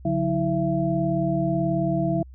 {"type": "tone cluster", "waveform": "sine", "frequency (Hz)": [142.5, 180.9, 324.7, 671], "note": ["C#3", "F#3", "E4", "E5"], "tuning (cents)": [48, -39, -26, 31], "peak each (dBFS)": -26, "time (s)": [0.05, 2.23], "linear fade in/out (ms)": 5, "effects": ["added 64 Hz sine -41 dBFS peak until 2.34 s"]}